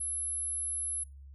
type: tone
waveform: sine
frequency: 11000 Hz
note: F9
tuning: 27 cents flat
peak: -32 dBFS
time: 0-1.04 s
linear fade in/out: 10 ms
effects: noise-tail reverb RT60 0.3 s tail -25 dB re dry + added 69 Hz sine -47 dBFS peak until 1.34 s